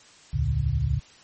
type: tone cluster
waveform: sine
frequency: 67 / 78.7 / 111.4 / 140.8 Hz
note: C2 / D#2 / A2 / C#3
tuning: +42 / +20 / +22 / +27 cents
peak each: -27 dBFS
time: 0.33-1 s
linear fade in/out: 10 ms
effects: white hiss -52 dBFS RMS until 1.23 s + MP3 32 kbps